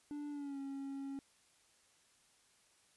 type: tone with pitch glide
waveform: triangle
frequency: 292.6 to 274.6 Hz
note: D4 to C#4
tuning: -6 to -16 cents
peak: -39 dBFS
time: 0.11-1.19 s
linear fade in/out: 0 ms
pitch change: -110 cents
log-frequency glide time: 0.3-0.59 s
effects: white hiss -70 dBFS RMS until 2.96 s + resampled to 24000 Hz